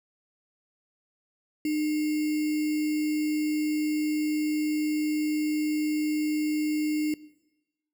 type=tone with sample-and-hold; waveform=sine; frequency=304 Hz; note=D#4; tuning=40 cents flat; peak=-24 dBFS; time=1.65-7.14 s; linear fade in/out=2 ms; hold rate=2450 Hz; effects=noise-tail reverb RT60 1.0 s tail -19 dB re dry